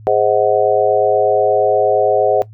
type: chord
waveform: sine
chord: Ab dominant seventh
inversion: none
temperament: equal with one note detuned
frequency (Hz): 415.3 / 523.3 / 631.7 / 740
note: Ab4 / C5 / Eb5 / Gb5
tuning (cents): 0 / 0 / +26 / 0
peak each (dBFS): -16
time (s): 0.07-2.42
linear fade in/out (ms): 0
effects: noise-tail reverb RT60 0.1 s tail -17 dB re dry + added 108 Hz sine -35 dBFS peak until 2.53 s